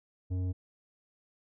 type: tone with tanh clipping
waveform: sine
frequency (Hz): 91.7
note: F#2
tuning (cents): -15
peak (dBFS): -31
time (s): 0.3-0.53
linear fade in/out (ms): 20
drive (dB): 10
effects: none